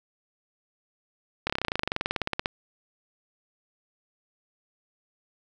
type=slowing click train; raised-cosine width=0.3 ms; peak=-10 dBFS; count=24; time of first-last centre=1.47-2.459 s; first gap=27 ms; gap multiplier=1.04; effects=none